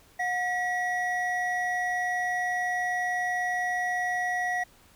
triangle tone pair together, 724.4 / 1926 Hz, F#5 / B6, -37 / -44 cents, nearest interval octave + perfect fourth, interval 1693 cents, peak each -27 dBFS, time 0.19-4.64 s, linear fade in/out 10 ms, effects pink hiss -58 dBFS RMS until 4.95 s

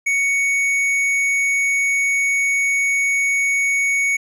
triangle tone with hard clipping, 2228 Hz, C#7, 8 cents sharp, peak -17 dBFS, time 0.06-4.17 s, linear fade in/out 10 ms, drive 11 dB, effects none

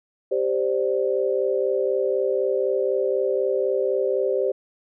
sine chord, G suspended fourth, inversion none, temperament equal, 392 / 523.3 / 587.3 Hz, G4 / C5 / D5, 0 / 0 / 0 cents, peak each -23 / -23 / -27 dBFS, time 0.31-4.52 s, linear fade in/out 10 ms, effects none

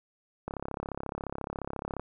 click train, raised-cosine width 1 ms, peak -20 dBFS, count 53, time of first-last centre 0.48-1.996 s, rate 34.3 Hz, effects none

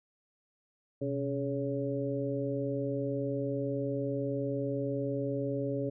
harmonic tone with a mistuned harmonic, 140 Hz, C#3, 18 cents sharp, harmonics 1 / 2 / 3 / 4, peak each -36 / -35 / -36 / -36 dBFS, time 1.01-5.9 s, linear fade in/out 10 ms, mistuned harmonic 1, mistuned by -140 cents, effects none

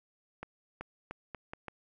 accelerating click train, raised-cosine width 0.5 ms, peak -25 dBFS, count 6, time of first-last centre 0.43-1.683 s, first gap 380 ms, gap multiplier 0.79, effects none

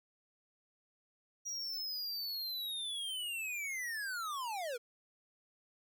square linear sweep, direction down, 5770 to 450 Hz, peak -38 dBFS, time 1.45-4.78 s, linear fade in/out 20 ms, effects none

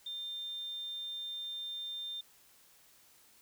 sine tone, 3600 Hz, A7, 39 cents sharp, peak -38 dBFS, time 0.06-2.21 s, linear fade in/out 5 ms, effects white hiss -63 dBFS RMS until 3.41 s

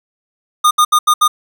square tone bursts at uneven times, 1221 Hz, D#6, 33 cents flat, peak -8 dBFS, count 5, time 0.64-0.71 / 0.78-0.85 / 0.92-0.99 / 1.07-1.14 / 1.21-1.28 s, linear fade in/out 10 ms, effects none

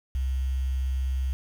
sine tone with quantisation, 65.41 Hz, C2, in tune, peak -24 dBFS, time 0.15-1.33 s, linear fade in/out 0 ms, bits 8, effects none

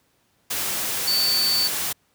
sine tone in noise, 4500 Hz, C#8, 25 cents sharp, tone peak -19 dBFS, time 1.07-1.68 s, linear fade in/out 10 ms, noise white, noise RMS -26 dBFS, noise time 0.5-1.93 s, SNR +4 dB, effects pink hiss -65 dBFS RMS until 2.14 s + high-pass 80 Hz 12 dB/octave

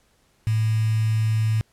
sine tone with quantisation, 110 Hz, A2, in tune, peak -18 dBFS, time 0.47-1.61 s, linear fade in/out 0 ms, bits 6, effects pink hiss -63 dBFS RMS until 1.72 s + low-pass 12000 Hz 12 dB/octave

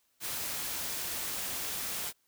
white noise, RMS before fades -36 dBFS, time 0.2-2.13 s, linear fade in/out 50 ms, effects white hiss -73 dBFS RMS until 2.27 s

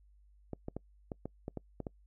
clicks, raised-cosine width 2 ms, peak -25 dBFS, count 9, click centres 0.533 / 0.684 / 0.766 / 1.118 / 1.256 / 1.481 / 1.573 / 1.803 / 1.868 s, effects noise-tail reverb RT60 0.1 s tail -26 dB re dry + added 50 Hz sine -60 dBFS peak until 2.06 s

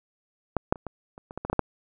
clicks, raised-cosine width 1 ms, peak -9 / -6 / -28 / -20 / -29 / -25 / -19 / -17 / -14 / -12 / -6 dBFS, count 11, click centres 0.567 / 0.725 / 0.758 / 0.867 / 1.179 / 1.309 / 1.376 / 1.45 / 1.499 / 1.53 / 1.593 s, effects none

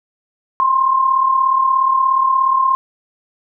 sine tone pair together, 1026 / 1062.9 Hz, C6 / C6, -34 / +27 cents, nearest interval minor second, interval 61 cents, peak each -19 / -12 dBFS, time 0.6-2.75 s, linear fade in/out 0 ms, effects none

